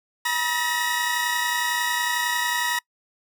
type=tone cluster; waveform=sawtooth; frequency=966 / 1278 / 1797 / 1901 Hz; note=B5 / D#6 / A6 / A#6; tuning=-39 / +46 / +36 / +33 cents; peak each=-22 / -31 / -28 / -23 dBFS; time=0.25-2.79 s; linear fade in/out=5 ms; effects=noise-tail reverb RT60 0.1 s tail -25 dB re dry